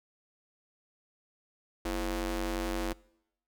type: ring-modulated tone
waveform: sawtooth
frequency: 188.6 Hz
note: F#3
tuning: 33 cents sharp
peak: -24 dBFS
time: 1.85-2.93 s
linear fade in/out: 5 ms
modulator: 143 Hz
effects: noise-tail reverb RT60 0.8 s tail -23 dB re dry